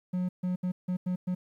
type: tone bursts at uneven times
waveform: triangle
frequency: 181.4 Hz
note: F#3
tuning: 34 cents flat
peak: -25 dBFS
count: 6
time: 0.13-0.29 / 0.43-0.56 / 0.63-0.72 / 0.88-0.97 / 1.06-1.16 / 1.27-1.35 s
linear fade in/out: 10 ms
effects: 11-bit